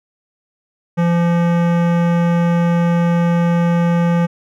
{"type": "tone with hard clipping", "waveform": "sine", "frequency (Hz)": 171.3, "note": "F3", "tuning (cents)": -33, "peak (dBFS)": -14, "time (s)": [0.97, 4.27], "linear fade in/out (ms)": 20, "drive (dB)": 18, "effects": []}